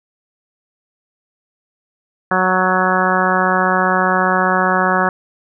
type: harmonic tone with a mistuned harmonic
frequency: 185 Hz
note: F#3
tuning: in tune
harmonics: 1 / 2 / 3 / 4 / 5 / 6 / 7 / 8 / 9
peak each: -21 / -23 / -22 / -20 / -22 / -20 / -21 / -21 / -21 dBFS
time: 2.31-5.09 s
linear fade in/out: 2 ms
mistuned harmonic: 9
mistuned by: +17 cents
effects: none